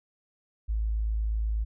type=tone; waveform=sine; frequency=54.1 Hz; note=A1; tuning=29 cents flat; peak=-25 dBFS; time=0.68-1.65 s; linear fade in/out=20 ms; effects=none